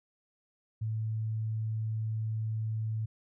sine tone, 110 Hz, A2, in tune, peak -30 dBFS, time 0.81-3.06 s, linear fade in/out 10 ms, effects none

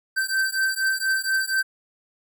square beating tone pair, 1551 / 1555.2 Hz, G6 / G6, -19 / -14 cents, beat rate 4.2 Hz, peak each -25 dBFS, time 0.16-1.63 s, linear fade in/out 20 ms, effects none

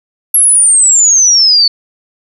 sine exponential sweep, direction down, 11370 to 4435 Hz, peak -4 dBFS, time 0.34-1.68 s, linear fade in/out 5 ms, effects none

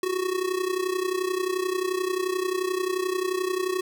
square tone with amplitude modulation, 370 Hz, F#4, in tune, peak -22 dBFS, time 0.03-3.81 s, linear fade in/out 2 ms, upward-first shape sine, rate 31.4 Hz, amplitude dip 75%, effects none

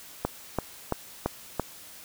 click train, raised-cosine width 1 ms, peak -11 dBFS, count 5, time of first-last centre 0.25-1.597 s, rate 2.97 Hz, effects white hiss -47 dBFS RMS until 2.04 s

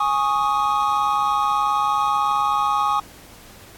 triangle chord, Ab suspended fourth, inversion none, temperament just, 830.6 / 1107.5 / 1245.9 Hz, Ab5 / Db6 / Eb6, 0 / -2 / +2 cents, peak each -20 dBFS, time 0-3 s, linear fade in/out 5 ms, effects pink hiss -45 dBFS RMS until 3.77 s + AAC 64 kbps

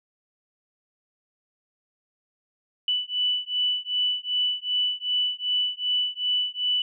sine beating tone pair, 2974 / 2976.6 Hz, F#7 / F#7, +8 / +10 cents, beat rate 2.6 Hz, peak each -26 dBFS, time 2.88-6.82 s, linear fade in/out 2 ms, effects none

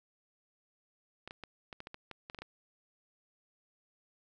clicks, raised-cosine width 0.3 ms, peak -28 dBFS, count 12, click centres 1.276 / 1.309 / 1.437 / 1.728 / 1.804 / 1.871 / 1.944 / 2.113 / 2.299 / 2.347 / 2.388 / 2.42 s, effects none

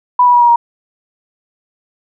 sine tone with pitch steps, 987.8 / 976.5 / 965.2 / 954.2 / 943.2 Hz, B5 / B5 / B5 / A#5 / A#5, 0 / -20 / -40 / +40 / +20 cents, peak -5 dBFS, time 0.19-0.56 s, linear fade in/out 5 ms, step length 74 ms, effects none

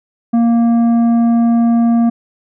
triangle tone with tanh clipping, 233.1 Hz, A#3, in tune, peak -10 dBFS, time 0.33-2.1 s, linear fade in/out 10 ms, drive 12 dB, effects none

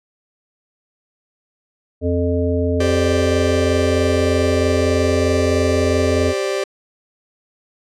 harmonic tone, 87.31 Hz, F2, in tune, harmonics 1 / 3 / 5 / 7, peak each -19 / -21 / -21 / -24 dBFS, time 2.01-6.34 s, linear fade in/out 50 ms
45% pulse chord, G suspended fourth, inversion none, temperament just, 392 / 522.7 / 588 Hz, G4 / C5 / D5, 0 / -2 / +2 cents, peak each -21 / -25 / -24 dBFS, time 2.8-6.64 s, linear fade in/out 5 ms
effects low-pass 8000 Hz 12 dB/octave

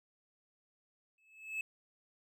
triangle tone with exponential growth, 2600 Hz, E7, 24 cents flat, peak -31 dBFS, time 1.18-1.61 s, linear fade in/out 2 ms, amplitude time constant 92 ms, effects none

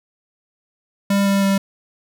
square tone with pitch steps, 199 / 197.51 / 196.03 Hz, G3 / G3 / G3, +26 / +13 / 0 cents, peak -15 dBFS, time 1.1-1.58 s, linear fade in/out 5 ms, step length 160 ms, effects none

